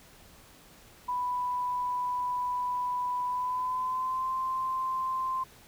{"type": "tone with pitch glide", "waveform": "sine", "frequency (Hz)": [990, 1042.2], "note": ["B5", "C6"], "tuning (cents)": [4, -7], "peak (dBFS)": -28, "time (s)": [1.08, 5.44], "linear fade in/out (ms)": 10, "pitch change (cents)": 89, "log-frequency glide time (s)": [3.25, 4.31], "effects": ["pink hiss -55 dBFS RMS until 5.67 s"]}